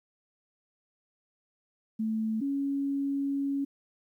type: tone pair in turn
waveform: sine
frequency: 220 / 278.2 Hz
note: A3 / C#4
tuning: 0 / +6 cents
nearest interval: major third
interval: 406 cents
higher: second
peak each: -27 dBFS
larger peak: neither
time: 1.99-2.41 / 2.41-3.65 s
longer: second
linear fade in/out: 10 ms
effects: 11-bit